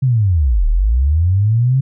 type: linear two-way sweep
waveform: sine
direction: down then up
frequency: 136.4 to 35.61 to 136.4 Hz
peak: -10 dBFS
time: 0.02-1.81 s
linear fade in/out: 10 ms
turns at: 0.67 s
effects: none